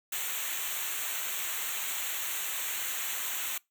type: noise with comb filter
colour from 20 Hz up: white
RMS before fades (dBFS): -34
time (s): 0.12-3.58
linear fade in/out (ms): 5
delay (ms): 0.2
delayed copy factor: -0.9
effects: noise-tail reverb RT60 0.2 s tail -24 dB re dry